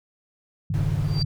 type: chord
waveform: sine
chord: Ab suspended fourth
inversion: none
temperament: equal with one note detuned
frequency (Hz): 101.87 / 138.59 / 155.56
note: Ab2 / Db3 / Eb3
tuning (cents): -33 / 0 / 0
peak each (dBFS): -26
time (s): 0.7-1.25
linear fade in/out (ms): 5
type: noise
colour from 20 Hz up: brown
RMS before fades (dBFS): -31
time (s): 0.74-1.22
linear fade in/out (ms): 0
type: tone with exponential growth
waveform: sine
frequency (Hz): 4685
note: D8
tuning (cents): -5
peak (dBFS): -23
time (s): 1.02-1.23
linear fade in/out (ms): 5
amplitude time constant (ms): 44
effects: none